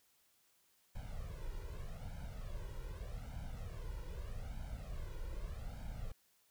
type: noise with flanger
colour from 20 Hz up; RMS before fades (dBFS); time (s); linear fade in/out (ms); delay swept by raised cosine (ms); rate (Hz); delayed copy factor
brown; -44; 0.95-6.12; 5; 1.3 to 2.1; 0.82; +0.9
effects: white hiss -73 dBFS RMS until 6.5 s